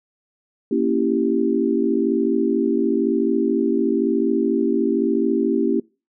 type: chord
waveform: sine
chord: A# diminished seventh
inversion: none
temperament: equal with one note detuned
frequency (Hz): 233.1 / 277.2 / 331 / 392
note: A#3 / C#4 / E4 / G4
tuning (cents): 0 / 0 / +7 / 0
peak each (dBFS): -22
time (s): 0.71-5.8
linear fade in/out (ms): 5
effects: noise-tail reverb RT60 0.3 s tail -24 dB re dry